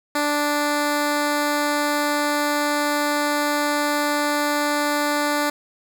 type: tone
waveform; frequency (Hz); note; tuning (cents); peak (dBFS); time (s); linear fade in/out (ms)
10% pulse; 293.5; D4; -1; -11; 0.15-5.5; 5
effects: none